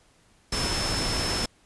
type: tone in noise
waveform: sine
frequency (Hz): 5274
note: E8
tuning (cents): 0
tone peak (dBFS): -30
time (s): 0.52-1.46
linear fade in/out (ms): 5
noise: pink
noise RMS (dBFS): -28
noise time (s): 0.52-1.46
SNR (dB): -5
effects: pink hiss -61 dBFS RMS until 1.65 s + resampled to 24000 Hz